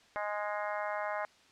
harmonic tone with a mistuned harmonic, 207.7 Hz, G#3, in tune, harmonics 3 / 4 / 5 / 6 / 7 / 8 / 9 / 10, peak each -37 / -39 / -41 / -43 / -44 / -45 / -46 / -47 dBFS, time 0.16-1.25 s, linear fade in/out 0 ms, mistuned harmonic 10, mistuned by +35 cents, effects white hiss -62 dBFS RMS until 1.51 s + low-pass 5000 Hz 12 dB/octave

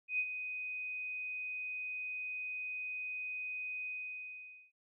sine tone with ADSR envelope, 2500 Hz, D#7, 8 cents sharp, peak -29 dBFS, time 0.08-4.72 s, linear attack 110 ms, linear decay 58 ms, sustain -9 dB, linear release 850 ms, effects none

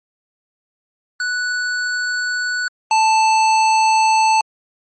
square tone pair in turn, 1480 / 880 Hz, F#6 / A5, 0 / 0 cents, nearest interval major sixth, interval 900 cents, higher first, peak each -19 / -12 dBFS, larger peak second, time 1.2-2.68 / 2.91-4.41 s, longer second, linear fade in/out 2 ms, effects MP3 32 kbps

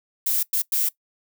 violet noise bursts at uneven times, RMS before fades -22 dBFS, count 3, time 0.26-0.43 / 0.53-0.62 / 0.72-0.89 s, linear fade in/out 5 ms, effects noise-tail reverb RT60 0.1 s tail -20 dB re dry

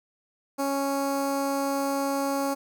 15% pulse tone with notch filter, 276.8 Hz, C#4, 2 cents flat, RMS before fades -27 dBFS, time 0.58-2.55 s, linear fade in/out 20 ms, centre 3000 Hz, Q 0.95, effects none

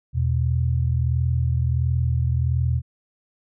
sine tone pair together, 82.03 / 123.47 Hz, E2 / B2, -8 / 0 cents, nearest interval perfect fifth, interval 708 cents, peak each -21 dBFS, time 0.13-2.82 s, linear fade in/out 50 ms, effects none

